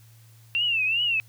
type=tone with vibrato; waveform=sine; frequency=2707 Hz; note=E7; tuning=45 cents sharp; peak=-21 dBFS; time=0.55-1.2 s; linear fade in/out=0 ms; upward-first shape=triangle; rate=2.6 Hz; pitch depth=160 cents each way; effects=added 113 Hz sine -50 dBFS peak until 1.28 s + white hiss -59 dBFS RMS until 1.28 s